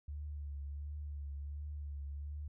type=tone with vibrato; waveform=sine; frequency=72.4 Hz; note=D2; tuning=24 cents flat; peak=-40 dBFS; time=0.08-2.48 s; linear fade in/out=5 ms; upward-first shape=triangle; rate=1.4 Hz; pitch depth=48 cents each way; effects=none